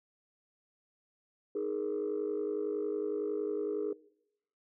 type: chord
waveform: sine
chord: D# suspended fourth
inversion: none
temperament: equal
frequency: 311.1 / 415.3 / 466.2 Hz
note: D#4 / G#4 / A#4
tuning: 0 / 0 / 0 cents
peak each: -38 / -32 / -37 dBFS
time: 1.55-3.93 s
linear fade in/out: 5 ms
effects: noise-tail reverb RT60 0.8 s tail -22 dB re dry + tanh soft clip ceiling -26 dBFS